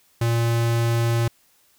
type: tone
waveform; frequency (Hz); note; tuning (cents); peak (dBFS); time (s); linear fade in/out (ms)
square; 116.54; A#2; 0; -19; 0.21-1.28; 5
effects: white hiss -60 dBFS RMS until 1.78 s